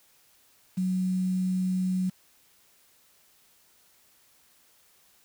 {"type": "tone with quantisation", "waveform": "sine", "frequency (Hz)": 185, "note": "F#3", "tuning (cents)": 0, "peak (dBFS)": -24, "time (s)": [0.77, 2.1], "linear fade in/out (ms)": 10, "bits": 8, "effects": ["white hiss -62 dBFS RMS until 5.24 s"]}